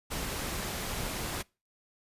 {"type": "noise with amplitude modulation", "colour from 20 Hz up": "pink", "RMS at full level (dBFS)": -34, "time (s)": [0.1, 1.43], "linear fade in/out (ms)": 20, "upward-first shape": "sine", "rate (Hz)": 225, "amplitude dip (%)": 25, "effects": ["noise-tail reverb RT60 0.3 s tail -25 dB re dry", "resampled to 32000 Hz"]}